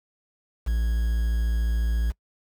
triangle tone with quantisation, 57.1 Hz, A#1, 35 cents flat, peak -19 dBFS, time 0.66-2.12 s, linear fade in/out 20 ms, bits 7, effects noise-tail reverb RT60 0.1 s tail -24 dB re dry

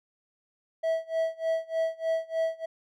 triangle tone with tremolo, 651 Hz, E5, 22 cents flat, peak -21 dBFS, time 0.83-2.66 s, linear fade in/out 10 ms, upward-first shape sine, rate 3.3 Hz, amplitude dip 95%, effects none

